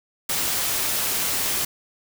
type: noise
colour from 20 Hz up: white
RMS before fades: -24 dBFS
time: 0.29-1.65 s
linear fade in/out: 5 ms
effects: none